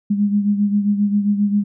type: beating tone pair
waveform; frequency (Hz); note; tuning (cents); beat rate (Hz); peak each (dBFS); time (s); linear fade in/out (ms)
sine; 203.5 / 211; G#3 / G#3; -35 / +28; 7.5; -15 / -22; 0.1-1.64; 10
effects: none